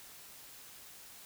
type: silence
effects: white hiss -53 dBFS RMS until 1.25 s